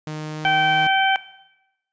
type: tone with pitch glide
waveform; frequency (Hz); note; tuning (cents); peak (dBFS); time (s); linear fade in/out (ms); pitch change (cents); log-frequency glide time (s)
sawtooth; 153.9 to 156.41; D#3 to D#3; -19 to +9; -24; 0.07-0.87; 2; +28; 0.33-0.66
type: harmonic tone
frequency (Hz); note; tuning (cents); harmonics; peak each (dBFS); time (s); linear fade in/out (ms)
773; G5; -24; 1 / 2 / 3 / 4; -18 / -21 / -23 / -24; 0.45-1.16; 0
effects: noise-tail reverb RT60 0.9 s tail -17 dB re dry + resampled to 16000 Hz